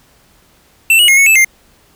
square tone with pitch steps, 2680 / 2905 / 2152 / 2208 / 2625 / 2106 Hz, E7 / F#7 / C7 / C#7 / E7 / C7, +28 / -32 / +48 / -7 / -8 / +11 cents, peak -6 dBFS, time 0.9-1.446 s, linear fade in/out 2 ms, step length 91 ms, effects pink hiss -50 dBFS RMS until 1.95 s

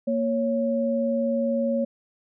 sine tone pair together, 233.1 / 554.4 Hz, A#3 / C#5, 0 / 0 cents, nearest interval octave + minor third, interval 1500 cents, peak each -24 dBFS, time 0.07-1.85 s, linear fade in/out 10 ms, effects none

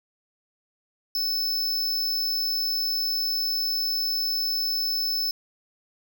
square tone, 5260 Hz, E8, 5 cents flat, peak -24 dBFS, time 1.15-5.31 s, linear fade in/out 2 ms, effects none

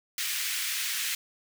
pink high-pass noise, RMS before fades -31 dBFS, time 0.18-1.15 s, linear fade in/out 2 ms, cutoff 1800 Hz, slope 24 dB/octave, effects none

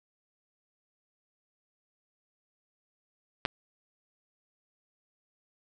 clicks, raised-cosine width 0.3 ms, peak -10 / -18 dBFS, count 2, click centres 3.452 / 3.459 s, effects none

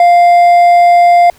triangle tone with hard clipping, 698.5 Hz, F5, in tune, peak -4 dBFS, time 0-1.3 s, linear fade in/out 2 ms, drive 7 dB, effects pink hiss -44 dBFS RMS until 1.38 s

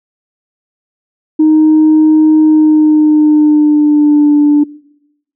sine tone with pitch glide, 310.8 to 293.9 Hz, D#4 to D4, -2 to +1 cents, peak -3 dBFS, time 1.39-4.64 s, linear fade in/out 10 ms, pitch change -97 cents, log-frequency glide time 2.4-4.35 s, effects noise-tail reverb RT60 0.9 s tail -23 dB re dry + tanh soft clip ceiling -1 dBFS

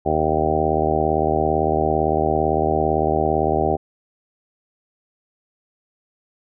harmonic tone with a mistuned harmonic, 77.78 Hz, D#2, in tune, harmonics 1 / 2 / 3 / 4 / 5 / 6 / 7 / 8 / 9 / 10, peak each -27 / -28 / -29 / -27 / -23 / -27 / -29 / -25 / -25 / -23 dBFS, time 0.05-3.77 s, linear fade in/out 20 ms, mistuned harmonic 1, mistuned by +21 cents, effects none

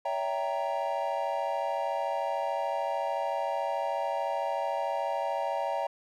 triangle chord, C# diminished seventh, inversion none, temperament equal with one note detuned, 565.7 / 659.3 / 784 / 932.3 Hz, C#5 / E5 / G5 / Bb5, +35 / 0 / 0 / 0 cents, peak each -32 dBFS, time 0.05-5.87 s, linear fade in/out 5 ms, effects none

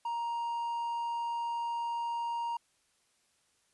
triangle tone, 937 Hz, A#5, 9 cents sharp, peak -30 dBFS, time 0.05-2.57 s, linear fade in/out 5 ms, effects white hiss -72 dBFS RMS until 3.73 s + resampled to 24000 Hz

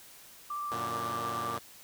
sine tone with vibrato, 1174.7 Hz, D6, in tune, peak -33 dBFS, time 0.5-1.57 s, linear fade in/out 5 ms, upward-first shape square, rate 16 Hz, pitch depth 10 cents each way
5% pulse chord, Gb augmented, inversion none, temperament equal with one note detuned, 92.5 / 116.54 / 147.68 Hz, Gb2 / Bb2 / D3, 0 / 0 / +10 cents, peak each -32 / -27 / -33 dBFS, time 0.71-1.59 s, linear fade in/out 10 ms
effects white hiss -53 dBFS RMS until 1.83 s

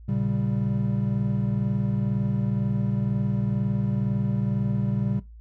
triangle chord, G diminished, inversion first, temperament equal, 116.54 / 138.59 / 196 Hz, Bb2 / Db3 / G3, 0 / 0 / 0 cents, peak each -25 dBFS, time 0.08-5.2 s, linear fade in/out 10 ms, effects noise-tail reverb RT60 0.2 s tail -18 dB re dry + added 56 Hz sine -42 dBFS peak until 5.4 s

